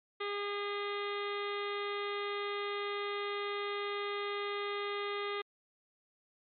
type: harmonic tone with a mistuned harmonic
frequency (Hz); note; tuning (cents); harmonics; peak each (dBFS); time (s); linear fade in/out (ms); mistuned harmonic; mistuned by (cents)
407.1; G#4; -35; 1 / 2 / 3 / 4 / 5 / 6 / 7 / 8 / 9 / 10; -37 / -48 / -40 / -50 / -43 / -49 / -53 / -48 / -48 / -57; 0.2-5.42; 10; 6; +19
effects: MP3 48 kbps